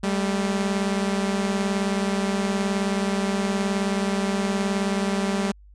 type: beating tone pair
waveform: sawtooth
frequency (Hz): 196 / 215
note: G3 / A3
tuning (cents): 0 / -40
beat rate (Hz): 19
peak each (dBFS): -19 / -24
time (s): 0.03-5.52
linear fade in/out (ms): 10
effects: added 50 Hz sine -46 dBFS peak until 5.74 s + resampled to 22050 Hz